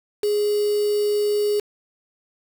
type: tone with quantisation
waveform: sine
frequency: 415.3 Hz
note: G#4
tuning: in tune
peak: -18 dBFS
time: 0.23-1.6 s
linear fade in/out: 5 ms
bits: 5
effects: none